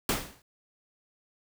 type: noise with exponential decay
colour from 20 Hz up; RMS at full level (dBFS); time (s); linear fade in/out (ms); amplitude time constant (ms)
pink; -24; 0.09-0.42; 2; 70
effects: none